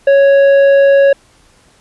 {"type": "tone with tanh clipping", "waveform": "sine", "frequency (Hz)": 554.4, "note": "C#5", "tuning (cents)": 0, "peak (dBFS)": -6, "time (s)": [0.07, 1.13], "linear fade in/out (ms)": 5, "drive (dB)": 8, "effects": ["pink hiss -49 dBFS RMS until 1.8 s", "resampled to 24000 Hz"]}